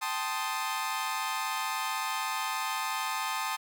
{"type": "chord", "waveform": "sawtooth", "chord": "A half-diminished seventh", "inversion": "third", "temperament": "equal", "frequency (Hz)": [784, 880, 1046.5, 1244.5], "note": ["G5", "A5", "C6", "Eb6"], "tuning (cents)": [0, 0, 0, 0], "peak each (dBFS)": [-36, -31, -32, -32], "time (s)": [0.01, 3.57], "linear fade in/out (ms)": 20, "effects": []}